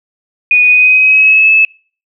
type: tone with pitch glide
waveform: sine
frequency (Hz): 2472 to 2604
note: D#7 to E7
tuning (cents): -12 to -22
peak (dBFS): -4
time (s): 0.51-1.65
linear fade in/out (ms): 2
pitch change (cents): +90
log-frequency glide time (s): 0.64-1.51
effects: noise-tail reverb RT60 0.4 s tail -24 dB re dry